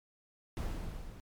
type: noise with level ramp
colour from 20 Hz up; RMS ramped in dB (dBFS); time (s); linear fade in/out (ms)
brown; -34 to -48; 0.57-1.2; 0
effects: MP3 96 kbps